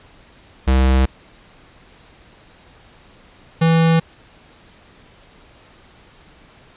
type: tone pair in turn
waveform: square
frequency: 65.4 / 163.9 Hz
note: C2 / E3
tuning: 0 / -10 cents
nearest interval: octave + major third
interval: 1590 cents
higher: second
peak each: -12 dBFS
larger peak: neither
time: 0.67-1.06 / 3.61-4 s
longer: neither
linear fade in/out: 10 ms
effects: pink hiss -48 dBFS RMS until 6.76 s + resampled to 8000 Hz